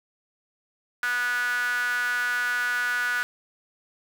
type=tone with high-pass filter; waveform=sawtooth; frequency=244.8 Hz; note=B3; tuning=15 cents flat; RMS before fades=-26 dBFS; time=1.03-3.23 s; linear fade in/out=0 ms; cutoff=1500 Hz; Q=9.7; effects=none